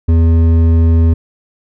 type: tone with hard clipping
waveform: sine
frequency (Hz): 82.41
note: E2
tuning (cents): 0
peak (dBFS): -8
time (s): 0.08-1.14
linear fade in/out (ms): 10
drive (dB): 9
effects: none